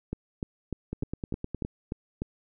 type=two click trains; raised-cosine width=3 ms; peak=-18 / -19 dBFS; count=8 / 8; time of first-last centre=0.13-2.22 / 0.93-1.649 s; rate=3.35 / 9.73 Hz; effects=none